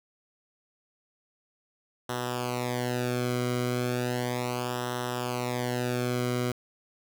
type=tone with flanger; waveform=sawtooth; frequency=123.47 Hz; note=B2; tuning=in tune; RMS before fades=-30 dBFS; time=2.09-6.52 s; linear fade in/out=5 ms; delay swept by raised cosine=0.43 to 1.14 ms; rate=0.35 Hz; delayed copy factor=-0.8; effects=8-bit